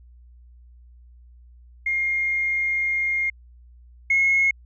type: tone pair in turn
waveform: sine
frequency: 2128 / 2168 Hz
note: C7 / C#7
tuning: +29 / -39 cents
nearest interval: unison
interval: 32 cents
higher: second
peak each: -20 / -15 dBFS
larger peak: second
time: 1.86-3.3 / 4.1-4.51 s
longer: first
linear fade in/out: 5 ms
effects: tanh soft clip ceiling -11 dBFS + added 60 Hz sine -46 dBFS peak until 4.65 s